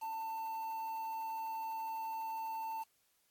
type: tone with quantisation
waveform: triangle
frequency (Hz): 894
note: A5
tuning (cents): +27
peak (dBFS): -36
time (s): 0.01-2.84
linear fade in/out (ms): 20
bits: 9
effects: white hiss -75 dBFS RMS until 3.3 s + AAC 64 kbps